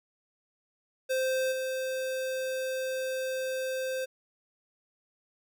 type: tone with level steps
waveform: square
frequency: 521 Hz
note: C5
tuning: 7 cents flat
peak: -27 / -31 dBFS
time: 1.09-4.06 s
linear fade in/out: 20 ms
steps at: 1.51 s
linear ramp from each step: 20 ms
effects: none